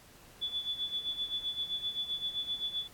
sine tone with tremolo, 3451 Hz, A7, 34 cents flat, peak -30 dBFS, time 0.41-2.88 s, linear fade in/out 20 ms, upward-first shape sine, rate 7.7 Hz, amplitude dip 75%, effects pink hiss -57 dBFS RMS until 2.93 s + AAC 64 kbps

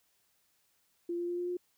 sine tone with pitch steps, 344.9 / 347.7 / 350.5 / 353.4 / 356.2 Hz, F4 / F4 / F4 / F4 / F4, -22 / -8 / +6 / +21 / +34 cents, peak -32 dBFS, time 1.09-1.57 s, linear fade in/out 5 ms, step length 96 ms, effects white hiss -73 dBFS RMS until 1.77 s

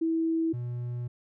sine / triangle tone pair in turn, 326.2 / 121.45 Hz, E4 / B2, -18 / -29 cents, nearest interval octave + perfect fourth, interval 1711 cents, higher first, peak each -24 / -29 dBFS, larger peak first, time 0.01-0.53 / 0.53-1.08 s, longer second, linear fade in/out 10 ms, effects none

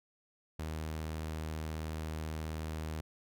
sawtooth tone, 78.6 Hz, D#2, 18 cents sharp, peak -33 dBFS, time 0.59-3.01 s, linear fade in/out 5 ms, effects none

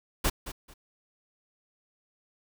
pink noise with echo, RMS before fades -25 dBFS, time 0.24-0.3 s, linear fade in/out 10 ms, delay 220 ms, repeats 2, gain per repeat -13 dB, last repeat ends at 0.74 s, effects none

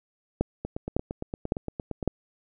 two click trains, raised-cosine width 2 ms, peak -18 / -9 dBFS, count 13 / 4, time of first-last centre 0.65-2.028 / 0.41-2.077 s, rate 8.71 / 1.8 Hz, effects none

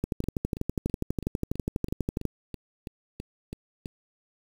two click trains, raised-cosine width 3 ms, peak -14 / -23 dBFS, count 28 / 12, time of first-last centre 0.04-2.253 / 0.24-3.858 s, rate 12.2 / 3.04 Hz, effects 7-bit

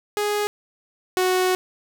sawtooth tone pair in turn, 415.3 / 368.9 Hz, G#4 / F#4, 0 / -5 cents, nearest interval major second, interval 205 cents, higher first, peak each -17 / -14 dBFS, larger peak second, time 0.17-0.47 / 1.17-1.55 s, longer second, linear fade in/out 0 ms, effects none

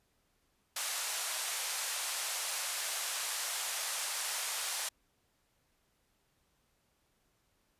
white band-pass noise, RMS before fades -37 dBFS, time 0.76-4.89 s, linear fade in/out 5 ms, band 600 to 11000 Hz, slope 24 dB/octave, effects pink hiss -75 dBFS RMS until 7.79 s + resampled to 32000 Hz

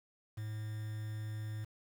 triangle tone with quantisation, 107.9 Hz, A2, 33 cents flat, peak -36 dBFS, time 0.37-1.65 s, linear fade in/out 10 ms, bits 9, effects none

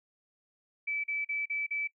sine tone bursts, 2308 Hz, D7, 31 cents flat, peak -30 dBFS, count 5, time 0.87-1.876 s, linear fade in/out 10 ms, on 170 ms, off 39 ms, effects noise-tail reverb RT60 0.1 s tail -21 dB re dry

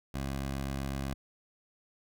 15% pulse tone, 68 Hz, C#2, 33 cents flat, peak -27 dBFS, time 0.14-1.14 s, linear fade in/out 5 ms, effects none

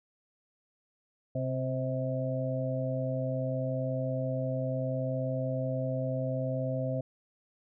harmonic tone with a mistuned harmonic, 130.81 Hz, C3, in tune, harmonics 1 / 2 / 4 / 5, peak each -32 / -37 / -35 / -36 dBFS, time 1.35-7.01 s, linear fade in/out 5 ms, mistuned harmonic 5, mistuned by -27 cents, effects none

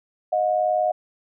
sine tone pair together, 622.3 / 722.4 Hz, D#5 / F#5, 0 / -42 cents, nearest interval minor third, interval 258 cents, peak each -21 dBFS, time 0.32-0.92 s, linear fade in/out 10 ms, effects none

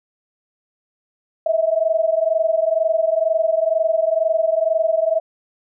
sine tone pair together, 637.2 / 659.3 Hz, D#5 / E5, +41 / 0 cents, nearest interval minor second, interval 59 cents, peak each -18 dBFS, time 1.46-5.2 s, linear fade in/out 5 ms, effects none

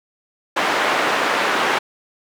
white band-pass noise, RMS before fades -19 dBFS, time 0.56-1.79 s, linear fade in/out 10 ms, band 340 to 1700 Hz, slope 12 dB/octave, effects none

